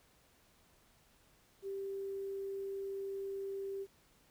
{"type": "tone with quantisation", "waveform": "sine", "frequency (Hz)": 392, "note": "G4", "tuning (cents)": 0, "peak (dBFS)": -38, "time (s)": [1.62, 3.87], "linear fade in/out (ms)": 50, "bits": 11, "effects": ["pink hiss -68 dBFS RMS until 4.3 s"]}